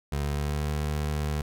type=tone with pitch glide; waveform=25% pulse; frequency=71.7 to 74.7 Hz; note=D2 to D2; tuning=-41 to +30 cents; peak=-23 dBFS; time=0.12-1.42 s; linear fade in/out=5 ms; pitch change=+71 cents; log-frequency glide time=0.23-0.67 s; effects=none